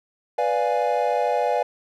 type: chord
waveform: triangle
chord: B diminished seventh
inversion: none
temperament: equal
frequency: 493.9 / 587.3 / 698.5 / 830.6 Hz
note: B4 / D5 / F5 / Ab5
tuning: 0 / 0 / 0 / 0 cents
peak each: -23 dBFS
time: 0.38-1.63 s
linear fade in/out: 5 ms
effects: none